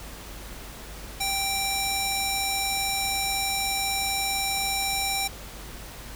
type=tone with band-pass filter; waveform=square; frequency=784 Hz; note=G5; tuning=in tune; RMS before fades=-27 dBFS; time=1.2-5.28 s; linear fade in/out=10 ms; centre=8100 Hz; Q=0.5; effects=added 50 Hz sine -42 dBFS peak until 6.15 s + pink hiss -42 dBFS RMS until 6.15 s